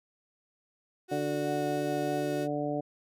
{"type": "tone with vibrato", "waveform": "35% pulse", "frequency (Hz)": 368, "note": "F#4", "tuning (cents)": -9, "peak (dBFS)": -33, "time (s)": [1.08, 2.48], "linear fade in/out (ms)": 50, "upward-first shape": "triangle", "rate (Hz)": 3, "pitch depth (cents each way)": 9}
{"type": "harmonic tone", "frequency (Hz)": 146.83, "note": "D3", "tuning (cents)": 0, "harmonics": [1, 2, 3, 4, 5], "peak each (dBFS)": [-38, -33, -37, -34, -37], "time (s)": [1.11, 2.81], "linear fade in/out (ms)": 10}
{"effects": []}